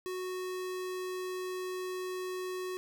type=tone; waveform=square; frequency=368.6 Hz; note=F#4; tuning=7 cents flat; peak=-36 dBFS; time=0.06-2.77 s; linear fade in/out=0 ms; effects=none